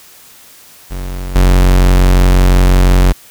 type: tone with level steps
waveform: 45% pulse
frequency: 45.73 Hz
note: F#1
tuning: 20 cents flat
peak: -19 / -5 dBFS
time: 0.9-3.13 s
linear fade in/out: 20 ms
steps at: 1.35 s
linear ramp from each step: 10 ms
effects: white hiss -40 dBFS RMS until 3.3 s